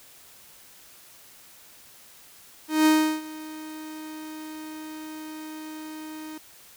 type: tone with ADSR envelope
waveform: 45% pulse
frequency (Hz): 311.1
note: D#4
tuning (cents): 0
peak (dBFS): -15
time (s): 2.68-6.38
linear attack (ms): 180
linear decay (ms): 350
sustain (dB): -21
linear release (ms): 5
effects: white hiss -51 dBFS RMS until 6.76 s